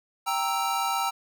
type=chord; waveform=square; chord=E diminished; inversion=first; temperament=equal; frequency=784 / 932.3 / 1318.5 Hz; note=G5 / Bb5 / E6; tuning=0 / 0 / 0 cents; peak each=-30 dBFS; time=0.26-1.11 s; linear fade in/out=20 ms; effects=none